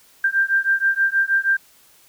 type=beating tone pair; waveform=sine; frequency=1580 / 1586.3 Hz; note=G6 / G6; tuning=+13 / +20 cents; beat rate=6.3 Hz; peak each=-19 dBFS; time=0.24-1.57 s; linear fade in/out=5 ms; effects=white hiss -53 dBFS RMS until 2.08 s